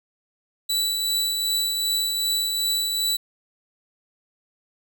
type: tone with tremolo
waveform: sawtooth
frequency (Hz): 3951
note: B7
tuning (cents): 0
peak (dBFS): -17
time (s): 0.69-3.17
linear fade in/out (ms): 10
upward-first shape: triangle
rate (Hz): 2.6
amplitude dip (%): 35
effects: none